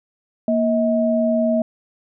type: tone pair together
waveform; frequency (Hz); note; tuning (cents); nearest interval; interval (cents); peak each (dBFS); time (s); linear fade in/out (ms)
sine; 234.2 / 638; A#3 / D#5; +8 / +43; octave + perfect fourth; 1735; -18; 0.48-1.62; 2
effects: none